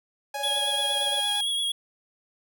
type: tone with tremolo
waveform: triangle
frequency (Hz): 568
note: C#5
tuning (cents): +42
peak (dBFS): -29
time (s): 0.34-1.21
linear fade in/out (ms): 20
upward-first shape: sine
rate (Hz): 18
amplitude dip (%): 85
type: tone with pitch glide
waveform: sawtooth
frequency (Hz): 830.6 to 823.9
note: G#5 to G#5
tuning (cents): 0 to -14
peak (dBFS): -27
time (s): 0.34-1.41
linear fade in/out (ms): 5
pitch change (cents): -14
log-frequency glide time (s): 0.46-1.09
type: tone with vibrato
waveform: square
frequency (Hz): 3322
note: G#7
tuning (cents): 0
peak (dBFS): -25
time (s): 0.43-1.72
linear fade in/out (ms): 5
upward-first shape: triangle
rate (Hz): 8.7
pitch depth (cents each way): 33
effects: none